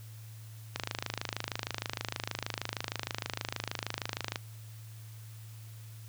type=click train; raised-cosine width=0.2 ms; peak=-15 dBFS; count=96; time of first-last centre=0.76-4.358 s; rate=26.4 Hz; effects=added 110 Hz sine -45 dBFS peak until 6.08 s + white hiss -57 dBFS RMS until 6.08 s